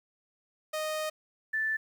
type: tone pair in turn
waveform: sawtooth / sine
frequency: 620 / 1758.4 Hz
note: D#5 / A6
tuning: -6 / -2 cents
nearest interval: octave + tritone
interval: 1804 cents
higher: second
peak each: -27 / -27 dBFS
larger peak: neither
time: 0.73-1.1 / 1.53-1.77 s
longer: first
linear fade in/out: 10 ms
effects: 10-bit